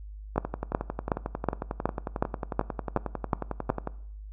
two click trains, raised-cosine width 1 ms, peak -9 / -16 dBFS, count 10 / 40, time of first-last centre 0.38-3.701 / 0.36-3.874 s, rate 2.71 / 11.1 Hz, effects noise-tail reverb RT60 0.7 s tail -20 dB re dry + added 51 Hz sine -39 dBFS peak until 4.32 s

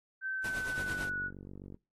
sine tone with pitch glide, 1546 to 1467.7 Hz, G6 to F#6, -24 to -14 cents, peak -33 dBFS, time 0.21-1.31 s, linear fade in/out 50 ms, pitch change -90 cents, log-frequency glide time 0.32-1.19 s
pink noise with tremolo, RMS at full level -42 dBFS, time 0.44-1.09 s, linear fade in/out 2 ms, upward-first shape sine, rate 9.1 Hz, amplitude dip 65%
click train, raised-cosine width 3 ms, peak -34 dBFS, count 47, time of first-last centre 0.78-1.744 s, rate 47.7 Hz
effects noise-tail reverb RT60 0.3 s tail -25 dB re dry + AAC 32 kbps

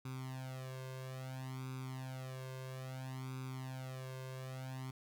sawtooth tone with flanger, 130.4 Hz, C3, 5 cents flat, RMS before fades -45 dBFS, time 0.05-4.91 s, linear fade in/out 5 ms, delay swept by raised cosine 0.81 to 1.91 ms, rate 0.6 Hz, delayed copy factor +0.9, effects none

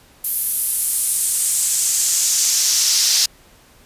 brown noise with high-pass filter sweep, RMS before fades -18 dBFS, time 0.24-3.26 s, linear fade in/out 5 ms, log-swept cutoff 12000 to 5000 Hz, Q 2.5, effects pink hiss -50 dBFS RMS until 3.85 s + resampled to 32000 Hz

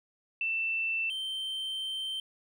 sine / triangle tone pair in turn, 2670 / 3117 Hz, E7 / G7, +22 / -11 cents, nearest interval minor third, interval 267 cents, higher second, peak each -28 / -31 dBFS, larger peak first, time 0.41-1.1 / 1.1-2.2 s, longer second, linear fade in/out 2 ms, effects none

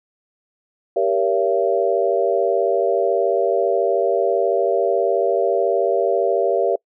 sine chord, G diminished seventh, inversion none, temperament just, 392 / 470.4 / 564.5 / 677.4 Hz, G4 / Bb4 / Db5 / Fb5, 0 / +16 / +31 / +47 cents, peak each -21 dBFS, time 0.96-6.76 s, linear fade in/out 5 ms, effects noise-tail reverb RT60 0.1 s tail -26 dB re dry

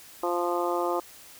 harmonic tone, 174.61 Hz, F3, in tune, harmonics 2 / 3 / 4 / 5 / 6 / 7, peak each -29 / -31 / -32 / -33 / -34 / -34 dBFS, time 0.23-1 s, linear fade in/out 5 ms, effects white hiss -49 dBFS RMS until 1.39 s

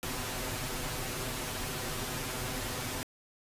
pink noise with comb filter, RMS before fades -36 dBFS, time 0.03-3.03 s, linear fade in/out 0 ms, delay 7.9 ms, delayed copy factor +0.75, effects resampled to 32000 Hz

